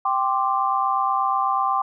sine chord, G suspended fourth, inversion none, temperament equal, 784 / 1046.5 / 1174.7 Hz, G5 / C6 / D6, 0 / 0 / 0 cents, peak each -23 dBFS, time 0.05-1.82 s, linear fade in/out 5 ms, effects none

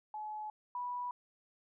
sine tone pair in turn, 853 / 981.4 Hz, G#5 / B5, +46 / -11 cents, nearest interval major second, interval 243 cents, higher second, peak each -39 / -36 dBFS, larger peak second, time 0.14-0.5 / 0.75-1.11 s, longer neither, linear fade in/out 2 ms, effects none

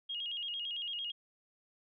sine tone with vibrato, 3054 Hz, G7, 46 cents flat, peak -36 dBFS, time 0.09-1.12 s, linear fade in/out 10 ms, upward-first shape square, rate 8.9 Hz, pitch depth 110 cents each way, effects none

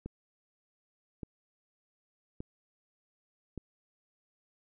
click train, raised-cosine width 3 ms, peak -26 dBFS, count 4, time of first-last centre 0.06-3.577 s, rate 0.853 Hz, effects none

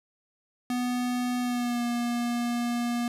square tone with pitch glide, 246.9 to 239 Hz, B3 to A#3, 0 to +43 cents, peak -27 dBFS, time 0.7-3.08 s, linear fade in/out 2 ms, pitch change -57 cents, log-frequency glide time 1.41-1.83 s, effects resampled to 32000 Hz + 9-bit

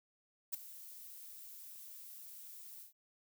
violet noise with ADSR envelope, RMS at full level -36 dBFS, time 0.52-2.93 s, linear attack 17 ms, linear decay 16 ms, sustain -16 dB, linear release 120 ms, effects none

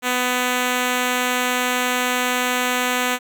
5% pulse tone, 249.4 Hz, B3, 17 cents sharp, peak -7 dBFS, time 0.02-3.19 s, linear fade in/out 50 ms, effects none

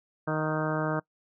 harmonic tone with a mistuned harmonic, 155.56 Hz, D#3, in tune, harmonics 1 / 2 / 3 / 4 / 5 / 6 / 7 / 8 / 9 / 10, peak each -31 / -33 / -35 / -33 / -40 / -38 / -41 / -37 / -41 / -38 dBFS, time 0.27-1 s, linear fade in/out 10 ms, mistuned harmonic 5, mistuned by -22 cents, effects noise-tail reverb RT60 0.1 s tail -23 dB re dry

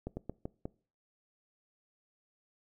slowing click train, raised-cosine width 2 ms, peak -24 dBFS, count 5, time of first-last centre 0.07-0.655 s, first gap 100 ms, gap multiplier 1.26, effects noise-tail reverb RT60 0.4 s tail -22 dB re dry

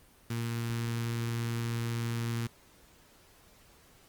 sawtooth tone with notch filter, 116.54 Hz, A#2, in tune, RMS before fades -33 dBFS, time 0.3-2.47 s, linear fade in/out 5 ms, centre 630 Hz, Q 0.8, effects pink hiss -60 dBFS RMS until 4.08 s + Opus 24 kbps

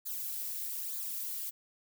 violet noise with flanger, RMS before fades -38 dBFS, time 0.05-1.51 s, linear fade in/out 20 ms, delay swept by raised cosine 0.35 to 3.45 ms, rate 1.1 Hz, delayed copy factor -0.95, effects none

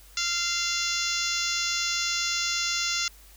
harmonic tone with a mistuned harmonic, 692 Hz, F5, 16 cents flat, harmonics 2 / 3 / 4 / 5 / 6 / 7 / 8 / 9 / 10, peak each -34 / -34 / -34 / -34 / -34 / -34 / -34 / -34 / -34 dBFS, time 0.17-3.08 s, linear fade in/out 2 ms, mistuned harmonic 8, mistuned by -23 cents, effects added 50 Hz sine -51 dBFS peak until 3.36 s + white hiss -54 dBFS RMS until 3.36 s

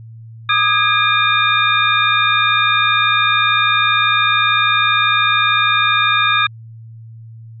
sine tone cluster, 1202 / 1262 / 1649 / 2409 / 3649 Hz, D6 / D#6 / G#6 / D7 / A#7, +40 / +24 / -13 / +43 / -38 cents, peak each -18 dBFS, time 0.49-6.47 s, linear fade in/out 5 ms, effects added 113 Hz sine -33 dBFS peak until 7.6 s

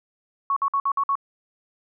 sine tone bursts, 1108.7 Hz, C#6, in tune, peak -19 dBFS, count 6, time 0.5-1.154 s, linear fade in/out 2 ms, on 64 ms, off 54 ms, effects none

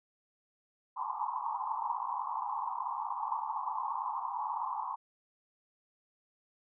white band-pass noise, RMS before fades -36 dBFS, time 0.96-4.96 s, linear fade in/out 20 ms, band 820 to 1100 Hz, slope 96 dB/octave, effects none

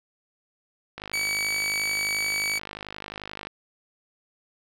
click train, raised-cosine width 0.3 ms, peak -19 dBFS, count 129, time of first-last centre 0.98-3.47 s, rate 51.4 Hz
sawtooth tone, 2275 Hz, C#7, 44 cents sharp, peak -21 dBFS, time 1.13-2.59 s, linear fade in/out 10 ms
effects low-pass 11000 Hz 12 dB/octave + 9-bit

